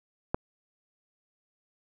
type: click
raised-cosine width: 1 ms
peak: -12 dBFS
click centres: 0.345 s
effects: none